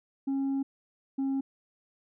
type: tone pair in turn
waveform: sine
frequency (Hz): 272.6 / 270.7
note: C#4 / C#4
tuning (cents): -29 / -41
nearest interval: unison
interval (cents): 12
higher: first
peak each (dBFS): -24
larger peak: neither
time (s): 0.27-0.63 / 1.18-1.41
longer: first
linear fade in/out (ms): 10
effects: tanh soft clip ceiling -26 dBFS